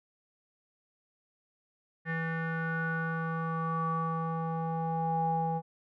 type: tone with low-pass filter sweep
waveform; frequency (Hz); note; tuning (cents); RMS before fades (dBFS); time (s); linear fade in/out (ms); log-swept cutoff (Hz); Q
square; 163.5; E3; -14; -32; 2.05-5.62; 50; 1800 to 750; 9
effects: none